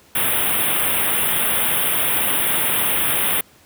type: band-stop noise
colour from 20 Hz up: white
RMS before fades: -19 dBFS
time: 0.15-3.41 s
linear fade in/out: 5 ms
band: 3600 to 8900 Hz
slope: 96 dB/octave
effects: pink hiss -51 dBFS RMS until 3.65 s + high-pass 80 Hz 12 dB/octave